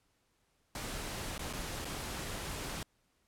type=noise with dropouts; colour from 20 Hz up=pink; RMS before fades=-40 dBFS; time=0.75-2.83 s; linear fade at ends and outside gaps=2 ms; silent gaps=1.38-1.392 / 1.529-1.534 / 1.847-1.852 s; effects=pink hiss -75 dBFS RMS until 3.27 s + low-pass 12000 Hz 12 dB/octave

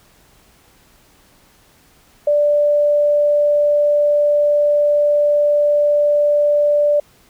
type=tone; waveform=sine; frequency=587.3 Hz; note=D5; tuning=in tune; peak=-11 dBFS; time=2.27-7 s; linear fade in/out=5 ms; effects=pink hiss -52 dBFS RMS until 7.29 s

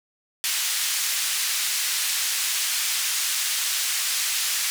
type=band-pass noise; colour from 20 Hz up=white; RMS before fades=-25 dBFS; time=0.44-4.7 s; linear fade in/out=0 ms; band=1800 to 9500 Hz; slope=12 dB/octave; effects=none

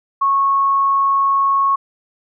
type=tone; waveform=sine; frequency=1100 Hz; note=C#6; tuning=14 cents flat; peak=-12 dBFS; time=0.21-1.76 s; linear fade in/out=10 ms; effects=none

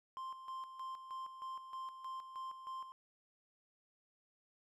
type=tone with tremolo; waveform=triangle; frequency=1050 Hz; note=C6; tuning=6 cents sharp; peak=-40 dBFS; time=0.17-2.92 s; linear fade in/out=0 ms; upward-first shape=square; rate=3.2 Hz; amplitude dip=60%; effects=none

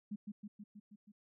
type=tone with echo; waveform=sine; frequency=207.7 Hz; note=G#3; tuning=in tune; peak=-38 dBFS; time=0.11-0.16 s; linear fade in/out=10 ms; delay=160 ms; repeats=6; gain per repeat=-3 dB; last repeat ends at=1.12 s; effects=none

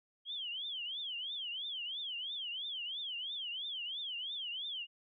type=tone with vibrato; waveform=sine; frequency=3169 Hz; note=G7; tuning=18 cents sharp; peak=-38 dBFS; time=0.25-4.87 s; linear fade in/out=50 ms; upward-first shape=triangle; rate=3 Hz; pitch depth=250 cents each way; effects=none

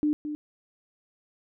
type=tone with echo; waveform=sine; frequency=299.3 Hz; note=D4; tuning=33 cents sharp; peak=-21 dBFS; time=0.03-0.13 s; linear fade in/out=0 ms; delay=220 ms; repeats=1; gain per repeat=-9 dB; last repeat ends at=0.35 s; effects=none

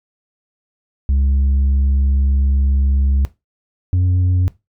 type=tone pair in turn; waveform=sine; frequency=68.2 / 90.75 Hz; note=C#2 / F#2; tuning=-28 / -33 cents; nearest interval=perfect fourth; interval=495 cents; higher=second; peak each=-9 dBFS; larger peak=neither; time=1.09-3.25 / 3.93-4.48 s; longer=first; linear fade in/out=0 ms; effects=noise-tail reverb RT60 0.2 s tail -19 dB re dry + tanh soft clip ceiling -11 dBFS

